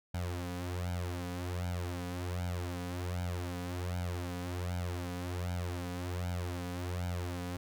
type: tone with flanger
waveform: sawtooth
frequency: 88.8 Hz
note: F2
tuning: 29 cents sharp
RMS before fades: -37 dBFS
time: 0.14-7.57 s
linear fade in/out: 5 ms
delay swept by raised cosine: 1.3 to 4.1 ms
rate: 1.3 Hz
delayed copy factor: +0.95
effects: none

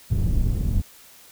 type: low-pass noise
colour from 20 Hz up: pink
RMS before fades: -21 dBFS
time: 0.1-0.82 s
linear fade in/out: 20 ms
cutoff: 130 Hz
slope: 12 dB/octave
effects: white hiss -49 dBFS RMS until 1.31 s

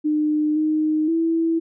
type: tone with pitch steps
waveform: sine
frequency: 303.2 / 309.2 / 328.7 Hz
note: D#4 / D#4 / E4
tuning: -45 / -11 / -5 cents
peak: -17 dBFS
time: 0.04-1.6 s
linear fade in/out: 20 ms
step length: 520 ms
effects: none

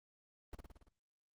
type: noise with echo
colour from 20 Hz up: brown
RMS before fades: -45 dBFS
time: 0.53-0.55 s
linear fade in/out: 2 ms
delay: 56 ms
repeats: 6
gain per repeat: -3 dB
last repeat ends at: 0.886 s
effects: noise-tail reverb RT60 0.1 s tail -23 dB re dry + Opus 24 kbps

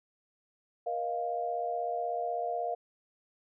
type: chord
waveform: sine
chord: Bb suspended fourth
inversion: none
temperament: equal with one note detuned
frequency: 474.9 / 622.3 / 698.5 Hz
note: Bb4 / Eb5 / F5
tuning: +32 / 0 / 0 cents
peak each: -37 / -38 / -32 dBFS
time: 0.86-2.75 s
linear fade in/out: 10 ms
effects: none

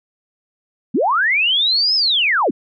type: linear two-way sweep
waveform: sine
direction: up then down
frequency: 174.61 to 5274 to 174.61 Hz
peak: -13 dBFS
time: 0.94-2.51 s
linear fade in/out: 10 ms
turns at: 1.95 s
effects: none

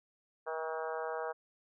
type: harmonic tone with a mistuned harmonic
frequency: 160 Hz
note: D#3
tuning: 49 cents sharp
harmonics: 3 / 4 / 5 / 6 / 7 / 8 / 9 / 10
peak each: -39 / -41 / -43 / -45 / -46 / -47 / -48 / -49 dBFS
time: 0.46-1.33 s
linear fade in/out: 20 ms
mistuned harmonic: 6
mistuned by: -15 cents
effects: none

